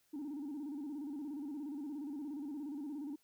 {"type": "tone with vibrato", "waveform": "sine", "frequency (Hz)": 289, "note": "D4", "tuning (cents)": -28, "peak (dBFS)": -38, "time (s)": [0.13, 3.16], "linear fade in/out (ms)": 10, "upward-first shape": "square", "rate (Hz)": 17, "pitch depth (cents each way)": 97, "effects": ["tanh soft clip ceiling -38 dBFS", "white hiss -74 dBFS RMS until 3.23 s"]}